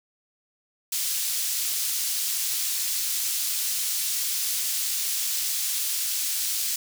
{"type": "high-pass noise", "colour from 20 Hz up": "pink", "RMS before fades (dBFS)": -27, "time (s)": [0.92, 6.76], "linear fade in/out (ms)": 5, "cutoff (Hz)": 4900, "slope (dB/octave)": 12, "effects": []}